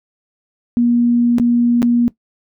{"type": "tone with dropouts", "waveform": "sine", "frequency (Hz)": 238.9, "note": "A#3", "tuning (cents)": 43, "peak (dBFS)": -10, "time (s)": [0.77, 2.08], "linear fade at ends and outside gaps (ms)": 0, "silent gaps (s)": [[1.384, 1.398], [1.82, 1.828]], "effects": ["noise-tail reverb RT60 0.1 s tail -18 dB re dry"]}